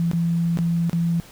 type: tone with dropouts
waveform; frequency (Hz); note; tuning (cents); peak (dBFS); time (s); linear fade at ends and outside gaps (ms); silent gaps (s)
sine; 168.8; E3; +41; -18; 0-1.2; 0; 0.114-0.133 / 0.573-0.588 / 0.896-0.931
effects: pink hiss -46 dBFS RMS until 1.31 s